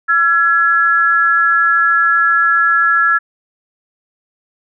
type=tone pair together; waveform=sine; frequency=1353.8 / 1687 Hz; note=E6 / G#6; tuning=+46 / +27 cents; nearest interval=major third; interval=381 cents; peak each=-12 dBFS; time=0.08-3.19 s; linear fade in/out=20 ms; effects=none